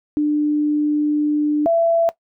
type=tone pair in turn; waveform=sine; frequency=298 / 669 Hz; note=D4 / E5; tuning=+25 / +25 cents; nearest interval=octave + major second; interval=1400 cents; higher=second; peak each=-14 / -13 dBFS; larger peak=second; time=0.17-1.66 / 1.66-2.09 s; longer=first; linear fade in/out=0 ms; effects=noise-tail reverb RT60 0.1 s tail -17 dB re dry